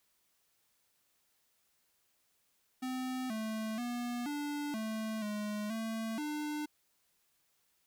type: tone with pitch steps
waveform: square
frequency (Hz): 256.6 / 219.1 / 241.8 / 291.9 / 219.3 / 209.5 / 223.6 / 299.3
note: C4 / A3 / B3 / D4 / A3 / G#3 / A3 / D4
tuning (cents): -34 / -7 / -36 / -10 / -6 / +15 / +28 / +33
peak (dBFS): -36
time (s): 2.82-6.66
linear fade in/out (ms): 10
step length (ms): 480
effects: white hiss -75 dBFS RMS until 7.86 s